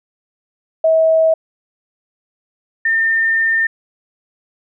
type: tone pair in turn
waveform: sine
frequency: 644 / 1808.4 Hz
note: E5 / A6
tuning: -41 / +47 cents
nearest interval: octave + tritone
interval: 1788 cents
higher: second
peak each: -9 / -12 dBFS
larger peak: first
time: 0.84-1.34 / 2.85-3.67 s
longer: second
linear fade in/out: 5 ms
effects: none